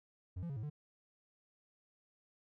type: tone with pitch steps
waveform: triangle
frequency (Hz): 91 / 170.4 / 138.4 / 107.7 / 148.8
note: F#2 / F3 / C#3 / A2 / D3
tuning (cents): -28 / -42 / -2 / -37 / +23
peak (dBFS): -37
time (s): 0.36-0.7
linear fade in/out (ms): 10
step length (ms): 68
effects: none